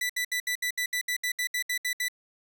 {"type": "tone bursts", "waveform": "sawtooth", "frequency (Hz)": 1979, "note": "B6", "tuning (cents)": 3, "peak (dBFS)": -23, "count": 14, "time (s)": [0.01, 2.084], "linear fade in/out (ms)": 5, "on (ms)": 85, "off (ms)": 68, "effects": []}